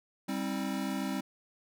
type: tone cluster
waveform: square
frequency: 197.3 / 264.9 / 319 Hz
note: G3 / C4 / D#4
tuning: +11 / +22 / +43 cents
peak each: -36 / -36 / -40 dBFS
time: 0.28-1.21 s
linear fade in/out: 10 ms
effects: none